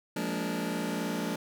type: chord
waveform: sawtooth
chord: Bb dominant seventh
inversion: second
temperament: just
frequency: 174.81 / 209.8 / 233.1 / 291.4 Hz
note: F3 / Ab3 / Bb3 / D4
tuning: +2 / +18 / 0 / -13 cents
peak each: -32 dBFS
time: 0.16-1.36 s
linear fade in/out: 5 ms
effects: none